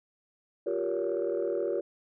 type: chord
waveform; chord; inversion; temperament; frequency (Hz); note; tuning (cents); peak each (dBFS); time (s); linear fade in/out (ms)
sine; G half-diminished seventh; third; just; 352.8 / 392 / 470.4 / 564.5; F4 / G4 / Bb4 / Db5; +18 / 0 / +16 / +31; -32; 0.66-1.81; 10
effects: tanh soft clip ceiling -21 dBFS